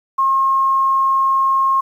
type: tone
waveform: sine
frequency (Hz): 1075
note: C6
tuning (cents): +47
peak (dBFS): -12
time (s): 0.18-1.81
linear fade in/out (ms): 10
effects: 8-bit